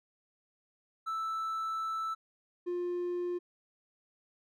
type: tone pair in turn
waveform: triangle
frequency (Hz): 1318.5 / 353.3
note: E6 / F4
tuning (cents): 0 / +20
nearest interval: octave + major seventh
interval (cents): 2280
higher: first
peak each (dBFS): -30 / -29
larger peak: second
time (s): 1.06-2.15 / 2.66-3.39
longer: first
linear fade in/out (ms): 20
effects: tanh soft clip ceiling -25 dBFS